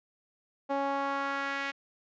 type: tone with band-pass filter sweep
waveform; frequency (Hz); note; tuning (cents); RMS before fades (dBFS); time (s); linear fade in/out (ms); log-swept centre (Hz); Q
sawtooth; 277.2; C#4; 0; -32; 0.69-1.72; 20; 710 to 2100; 1.8
effects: resampled to 16000 Hz